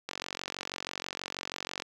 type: click train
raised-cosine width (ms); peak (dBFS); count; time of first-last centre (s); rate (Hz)
0.2; -17; 81; 0.09-1.822; 46.2
effects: high-pass 200 Hz 12 dB/octave + 9-bit